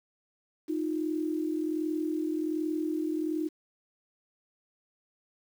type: tone pair together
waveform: sine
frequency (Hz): 311 / 352.3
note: D#4 / F4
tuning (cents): -1 / +15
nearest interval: major second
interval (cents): 216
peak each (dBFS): -29 / -34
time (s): 0.68-3.49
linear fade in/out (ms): 20
effects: 9-bit